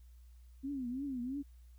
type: tone with vibrato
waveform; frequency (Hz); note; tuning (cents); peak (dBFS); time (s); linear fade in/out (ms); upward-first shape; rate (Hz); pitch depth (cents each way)
sine; 261.6; C4; 0; -36; 0.63-1.43; 20; triangle; 3; 180
effects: added 60 Hz sine -54 dBFS peak until 1.78 s + white hiss -75 dBFS RMS until 1.78 s